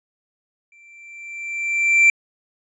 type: tone with exponential growth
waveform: triangle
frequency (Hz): 2349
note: D7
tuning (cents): 0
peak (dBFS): -7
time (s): 0.72-2.1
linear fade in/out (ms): 2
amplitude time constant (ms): 300
effects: resampled to 22050 Hz